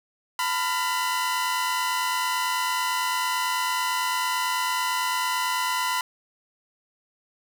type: tone cluster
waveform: sawtooth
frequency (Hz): 911 / 1000 / 1391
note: A#5 / B5 / F6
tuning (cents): -40 / +21 / -7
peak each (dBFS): -29 / -21 / -28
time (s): 0.39-6.01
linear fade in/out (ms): 2
effects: none